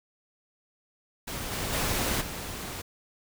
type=noise with level steps; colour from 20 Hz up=pink; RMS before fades=-35 / -32 / -28 / -37 dBFS; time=1.27-2.82 s; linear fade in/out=10 ms; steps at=1.51 / 1.72 / 2.2 s; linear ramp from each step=20 ms; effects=none